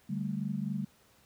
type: chord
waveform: sine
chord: D suspended fourth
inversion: none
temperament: equal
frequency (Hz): 146.83 / 196 / 220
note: D3 / G3 / A3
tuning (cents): 0 / 0 / 0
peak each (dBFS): -37 / -34 / -37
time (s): 0.09-0.85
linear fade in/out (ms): 10
effects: pink hiss -64 dBFS RMS until 1.25 s + high-pass 60 Hz 12 dB/octave